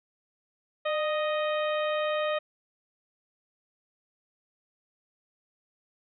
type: harmonic tone with a mistuned harmonic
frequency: 622.3 Hz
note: D#5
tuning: in tune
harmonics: 1 / 2 / 3 / 4 / 5 / 6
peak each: -27 / -33 / -37 / -39 / -41 / -43 dBFS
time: 0.85-2.39 s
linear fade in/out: 10 ms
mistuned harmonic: 1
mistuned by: -47 cents
effects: none